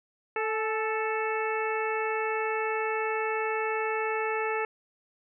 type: harmonic tone with a mistuned harmonic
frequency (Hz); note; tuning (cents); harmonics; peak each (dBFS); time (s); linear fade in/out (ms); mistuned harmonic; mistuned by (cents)
440; A4; 0; 1 / 2 / 3 / 4 / 5 / 6; -30 / -33 / -35 / -36 / -37 / -38; 0.36-4.65; 2; 2; -34
effects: none